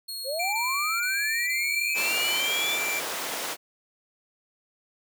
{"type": "tone bursts", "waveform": "sawtooth", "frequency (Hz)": 4304, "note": "C8", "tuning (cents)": 48, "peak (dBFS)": -30, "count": 5, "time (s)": [0.08, 2.414], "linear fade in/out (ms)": 10, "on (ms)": 450, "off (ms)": 21}
{"type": "linear sweep", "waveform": "sine", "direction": "up", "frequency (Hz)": [493.9, 3566], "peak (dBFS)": -28, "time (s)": [0.24, 2.79], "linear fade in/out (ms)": 50}
{"type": "tone", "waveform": "square", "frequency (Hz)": 2349, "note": "D7", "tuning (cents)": 0, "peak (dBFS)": -28, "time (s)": [0.39, 3], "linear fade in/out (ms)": 10}
{"type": "high-pass noise", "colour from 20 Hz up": "pink", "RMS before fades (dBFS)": -32, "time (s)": [1.94, 3.57], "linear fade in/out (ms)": 50, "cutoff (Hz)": 470, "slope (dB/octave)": 12}
{"effects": []}